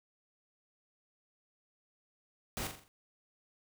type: noise with echo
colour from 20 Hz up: pink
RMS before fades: -38 dBFS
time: 2.57-2.67 s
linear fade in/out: 0 ms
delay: 42 ms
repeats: 5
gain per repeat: -6 dB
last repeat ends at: 2.88 s
effects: none